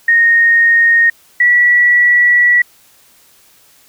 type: tone pair in turn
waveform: sine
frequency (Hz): 1856 / 1944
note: A#6 / B6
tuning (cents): -8 / -28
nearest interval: minor second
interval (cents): 80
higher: second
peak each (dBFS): -6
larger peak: neither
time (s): 0.08-1.1 / 1.4-2.62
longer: second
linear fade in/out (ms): 5
effects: white hiss -48 dBFS RMS until 3.88 s